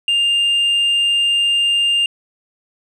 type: tone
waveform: sine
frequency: 2803 Hz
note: F7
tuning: 6 cents sharp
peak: -10 dBFS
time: 0.08-2.06 s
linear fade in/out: 2 ms
effects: tanh soft clip ceiling -12 dBFS